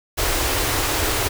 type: band-stop noise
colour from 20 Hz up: pink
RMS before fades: -21 dBFS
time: 0.17-1.29 s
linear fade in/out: 20 ms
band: 120 to 280 Hz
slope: 48 dB/octave
effects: none